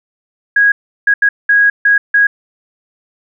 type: tone bursts at uneven times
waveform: sine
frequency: 1650 Hz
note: G#6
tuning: 12 cents flat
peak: -6 dBFS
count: 6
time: 0.56-0.72 / 1.07-1.14 / 1.22-1.29 / 1.49-1.7 / 1.85-1.98 / 2.14-2.27 s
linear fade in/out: 5 ms
effects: none